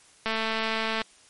click train, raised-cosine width 0.3 ms, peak -12 dBFS, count 169, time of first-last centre 0.26-1.017 s, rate 222 Hz, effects white hiss -56 dBFS RMS until 1.29 s + MP3 48 kbps

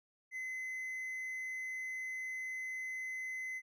triangle tone, 2041 Hz, C7, 44 cents flat, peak -37 dBFS, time 0.31-3.62 s, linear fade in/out 50 ms, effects none

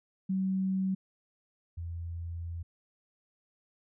sine tone pair in turn, 190 / 84.64 Hz, F#3 / E2, +46 / +46 cents, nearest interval octave + major second, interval 1400 cents, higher first, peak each -27 / -35 dBFS, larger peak first, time 0.29-0.95 / 1.77-2.63 s, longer second, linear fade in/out 10 ms, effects none

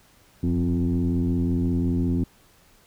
sine tone with frequency modulation, 175.3 Hz, F3, 7 cents sharp, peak -19 dBFS, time 0.43-2.24 s, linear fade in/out 5 ms, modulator 85.5 Hz, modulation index 1.5, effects tanh soft clip ceiling -15 dBFS + pink hiss -57 dBFS RMS until 2.86 s

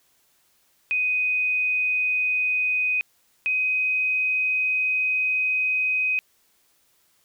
sine tone pair in turn, 2500 / 2514 Hz, D#7 / D#7, +8 / +17 cents, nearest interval unison, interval 9 cents, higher second, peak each -20 dBFS, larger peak neither, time 0.91-3.01 / 3.46-6.19 s, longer second, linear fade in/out 0 ms, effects white hiss -64 dBFS RMS until 7.24 s

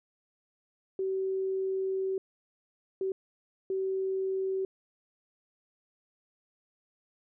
sine tone bursts at uneven times, 382 Hz, G4, 45 cents flat, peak -28 dBFS, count 3, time 0.99-2.18 / 3.01-3.12 / 3.7-4.65 s, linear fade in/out 2 ms, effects none

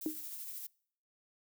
violet noise with tremolo, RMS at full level -43 dBFS, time 0.01-0.67 s, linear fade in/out 5 ms, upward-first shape sine, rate 13 Hz, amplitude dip 30%
sine tone with exponential decay, 311.1 Hz, D#4, in tune, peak -27 dBFS, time 0.06-0.18 s, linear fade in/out 1 ms, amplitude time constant 26 ms
effects noise-tail reverb RT60 0.6 s tail -25 dB re dry + high-pass 200 Hz 12 dB/octave

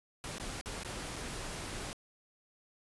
pink noise with dropouts, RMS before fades -41 dBFS, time 0.24-1.93 s, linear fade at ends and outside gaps 0 ms, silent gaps 0.383-0.399 / 0.612-0.659 / 0.834-0.848 / 1.16-1.164 s, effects resampled to 24000 Hz

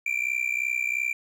triangle tone with amplitude modulation, 2361 Hz, D7, 9 cents sharp, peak -19 dBFS, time 0.06-1.13 s, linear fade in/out 5 ms, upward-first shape sine, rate 62.9 Hz, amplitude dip 90%, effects none

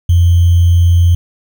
sine tone with sample-and-hold, 86.5 Hz, F2, 16 cents flat, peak -5 dBFS, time 0.09-1.15 s, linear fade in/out 5 ms, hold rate 3150 Hz, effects none

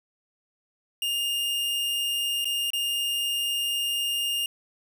45% pulse tone with dropouts, 2828 Hz, F7, 21 cents sharp, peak -25 dBFS, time 1.02-4.46 s, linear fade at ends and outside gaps 2 ms, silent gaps 2.445-2.454 / 2.704-2.733 s, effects none

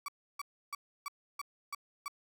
35% pulse tone bursts, 1143 Hz, D6, 47 cents flat, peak -35 dBFS, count 7, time 0.06-2.081 s, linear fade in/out 2 ms, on 23 ms, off 310 ms, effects none

